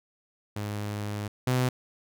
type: tone pair in turn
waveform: sawtooth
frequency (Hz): 103.83 / 126.88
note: G#2 / B2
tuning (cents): 0 / +47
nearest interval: minor third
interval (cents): 347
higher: second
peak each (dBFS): -27 / -19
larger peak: second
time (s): 0.56-1.28 / 1.47-1.69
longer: first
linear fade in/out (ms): 5
effects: none